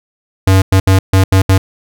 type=tone bursts at uneven times; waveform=square; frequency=95.3 Hz; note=G2; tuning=48 cents flat; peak=-6 dBFS; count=6; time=0.47-0.62 / 0.72-0.8 / 0.87-0.99 / 1.13-1.24 / 1.32-1.42 / 1.49-1.58 s; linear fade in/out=5 ms; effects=none